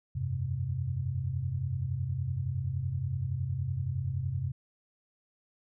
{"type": "chord", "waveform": "sine", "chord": "F suspended second", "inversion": "none", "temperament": "equal", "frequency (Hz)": [87.31, 98, 130.81], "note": ["F2", "G2", "C3"], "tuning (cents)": [0, 0, 0], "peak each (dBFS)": [-36, -35, -32], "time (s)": [0.15, 4.52], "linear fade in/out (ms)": 10, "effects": []}